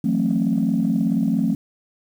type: chord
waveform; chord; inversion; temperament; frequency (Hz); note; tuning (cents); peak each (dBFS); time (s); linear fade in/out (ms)
sine; F# half-diminished seventh; third; just; 166.5 / 185 / 222 / 266.4; E3 / F#3 / A3 / C4; +18 / 0 / +16 / +31; -25 / -22 / -20 / -22; 0.04-1.55; 5
effects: tanh soft clip ceiling -10 dBFS + 8-bit